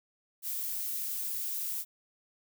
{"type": "noise", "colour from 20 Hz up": "violet", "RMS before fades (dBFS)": -35, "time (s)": [0.42, 1.85], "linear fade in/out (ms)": 50, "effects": []}